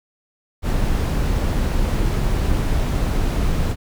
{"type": "noise", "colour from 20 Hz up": "brown", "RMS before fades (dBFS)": -19, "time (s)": [0.62, 3.76], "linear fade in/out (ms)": 50, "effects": []}